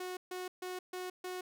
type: tone bursts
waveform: sawtooth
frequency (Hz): 365.8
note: F#4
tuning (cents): -20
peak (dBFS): -35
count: 5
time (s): 0-1.41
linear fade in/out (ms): 5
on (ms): 170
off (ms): 140
effects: none